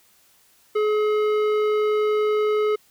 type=tone with tanh clipping; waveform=triangle; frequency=424.7 Hz; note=G#4; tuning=39 cents sharp; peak=-20 dBFS; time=0.75-2.76 s; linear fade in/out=10 ms; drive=17 dB; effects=white hiss -58 dBFS RMS until 2.9 s